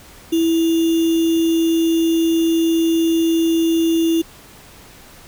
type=tone with sample-and-hold; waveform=sine; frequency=329.6 Hz; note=E4; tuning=in tune; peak=-13 dBFS; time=0.32-4.22 s; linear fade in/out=10 ms; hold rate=3150 Hz; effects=pink hiss -43 dBFS RMS until 5.27 s